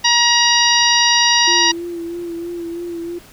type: harmonic tone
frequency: 950 Hz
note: A#5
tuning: 33 cents sharp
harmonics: 1 / 2 / 3 / 4 / 5 / 6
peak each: -18 / -18 / -18 / -18 / -18 / -18 dBFS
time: 0.04-1.72 s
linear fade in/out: 10 ms
type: tone with vibrato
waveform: sine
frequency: 341.4 Hz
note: F4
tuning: 39 cents flat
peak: -23 dBFS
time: 1.47-3.19 s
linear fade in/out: 10 ms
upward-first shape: sine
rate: 3.1 Hz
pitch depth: 31 cents each way
effects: pink hiss -44 dBFS RMS until 3.32 s